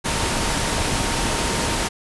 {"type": "tone in noise", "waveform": "sine", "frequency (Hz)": 923, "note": "A#5", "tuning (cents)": -17, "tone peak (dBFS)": -32, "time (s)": [0.04, 1.89], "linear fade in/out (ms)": 20, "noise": "pink", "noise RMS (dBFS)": -22, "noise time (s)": [0.04, 1.89], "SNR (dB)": -13, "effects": ["resampled to 24000 Hz"]}